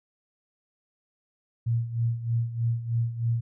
sine tone with tremolo, 116.54 Hz, A#2, in tune, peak -21 dBFS, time 1.66-3.41 s, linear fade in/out 10 ms, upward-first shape sine, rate 3.2 Hz, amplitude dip 75%, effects none

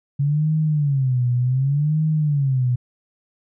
sine tone with vibrato, 138.59 Hz, C#3, in tune, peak -16 dBFS, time 0.19-2.76 s, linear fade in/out 10 ms, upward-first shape sine, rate 0.67 Hz, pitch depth 210 cents each way, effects none

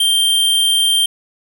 square tone, 3164 Hz, G7, 15 cents sharp, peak -12 dBFS, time 0-1.06 s, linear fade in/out 5 ms, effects none

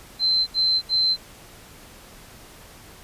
sine tone bursts, 4092 Hz, C8, 39 cents flat, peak -17 dBFS, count 3, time 0.19-1.168 s, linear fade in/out 50 ms, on 280 ms, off 69 ms, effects pink hiss -46 dBFS RMS until 3.03 s + resampled to 32000 Hz

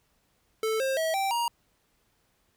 square tone with pitch steps, 440 / 532.4 / 644.2 / 779.5 / 943.2 Hz, A4 / C5 / E5 / G5 / A#5, 0 / +30 / -40 / -10 / +20 cents, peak -26 dBFS, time 0.63-1.48 s, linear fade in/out 2 ms, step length 170 ms, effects pink hiss -70 dBFS RMS until 2.56 s

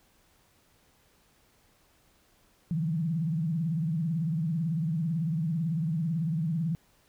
sine tone with vibrato, 162 Hz, E3, 30 cents flat, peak -26 dBFS, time 2.71-6.75 s, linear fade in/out 0 ms, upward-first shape triangle, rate 18 Hz, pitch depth 190 cents each way, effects pink hiss -65 dBFS RMS until 7.08 s

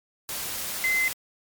sine tone in noise, 2060 Hz, C7, 28 cents flat, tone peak -21 dBFS, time 0.84-1.08 s, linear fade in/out 0 ms, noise white, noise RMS -32 dBFS, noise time 0.29-1.13 s, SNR +8 dB, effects MP3 96 kbps

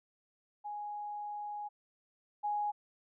sine tone pair in turn, 830.6 / 830.6 Hz, G#5 / G#5, 0 / 0 cents, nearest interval unison, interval 0 cents, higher neither, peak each -38 / -31 dBFS, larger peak second, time 0.64-1.69 / 2.43-2.72 s, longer first, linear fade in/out 20 ms, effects none

